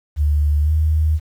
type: tone with pitch glide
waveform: sine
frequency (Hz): 74 to 77.86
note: D2 to D#2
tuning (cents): +14 to +2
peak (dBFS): -13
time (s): 0.16-1.2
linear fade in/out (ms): 50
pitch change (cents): +88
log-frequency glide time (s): 0.62-0.71
effects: 8-bit